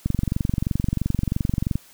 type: click train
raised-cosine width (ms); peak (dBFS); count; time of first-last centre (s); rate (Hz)
5; -9; 40; 0.06-1.756; 23
effects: white hiss -51 dBFS RMS until 1.93 s